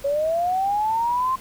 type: linear sweep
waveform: sine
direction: up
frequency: 550 to 1058 Hz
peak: -19 dBFS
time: 0.04-1.36 s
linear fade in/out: 10 ms
effects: pink hiss -44 dBFS RMS until 1.4 s